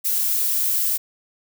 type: noise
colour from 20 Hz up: violet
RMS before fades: -21 dBFS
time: 0.04-0.98 s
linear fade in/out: 20 ms
effects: none